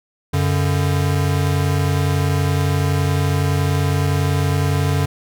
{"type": "tone pair together", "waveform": "square", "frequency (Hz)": [92.5, 144.23], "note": ["F#2", "D3"], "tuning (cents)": [0, -31], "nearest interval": "minor sixth", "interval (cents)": 769, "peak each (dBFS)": -19, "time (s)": [0.33, 5.06], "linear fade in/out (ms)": 10, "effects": []}